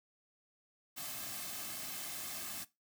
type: noise with comb filter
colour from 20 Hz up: white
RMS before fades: -43 dBFS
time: 0.96-2.65 s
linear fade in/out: 20 ms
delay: 2.1 ms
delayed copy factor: -0.65
effects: noise-tail reverb RT60 0.2 s tail -17 dB re dry